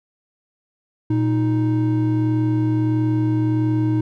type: tone pair together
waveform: triangle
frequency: 117.9 / 312.2 Hz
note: A#2 / D#4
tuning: +20 / +6 cents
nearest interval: octave + perfect fourth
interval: 1686 cents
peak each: -17 dBFS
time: 1.1-4.01 s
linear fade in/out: 5 ms
effects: none